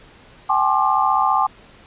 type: tone cluster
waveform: sine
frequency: 778 / 853 / 1059 / 1188 Hz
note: G5 / G#5 / C6 / D6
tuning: -13 / +46 / +21 / +20 cents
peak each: -20 dBFS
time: 0.49-1.47 s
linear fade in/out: 10 ms
effects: pink hiss -47 dBFS RMS until 1.86 s + resampled to 8000 Hz